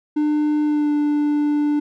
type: tone with pitch glide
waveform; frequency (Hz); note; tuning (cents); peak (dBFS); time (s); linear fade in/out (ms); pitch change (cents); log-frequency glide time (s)
triangle; 300 to 295; D4 to D4; +37 to +8; -14; 0.16-1.8; 10; -29; 0.64-0.92
effects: none